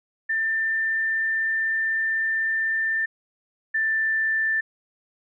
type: tone pair in turn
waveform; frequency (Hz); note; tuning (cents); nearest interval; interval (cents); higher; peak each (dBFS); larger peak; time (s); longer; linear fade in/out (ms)
sine; 1788 / 1772.6; A6 / A6; +27 / +12; unison; 15; first; -21 / -20; second; 0.29-3.06 / 3.74-4.61; first; 10
effects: none